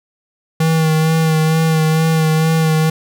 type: tone with vibrato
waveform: square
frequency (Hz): 159.4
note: D#3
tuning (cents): +42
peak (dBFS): -12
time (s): 0.6-2.9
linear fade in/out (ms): 5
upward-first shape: sine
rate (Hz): 2.2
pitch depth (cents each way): 24
effects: none